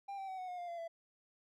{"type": "tone with pitch steps", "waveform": "triangle", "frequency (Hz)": [795, 775.5, 756.5, 737.9, 719.8, 702.2, 684.9, 668.1], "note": ["G5", "G5", "F#5", "F#5", "F#5", "F5", "F5", "E5"], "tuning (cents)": [24, -19, 38, -5, -48, 9, -34, 23], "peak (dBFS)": -39, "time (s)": [0.08, 0.88], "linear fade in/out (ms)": 10, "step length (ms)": 100, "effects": []}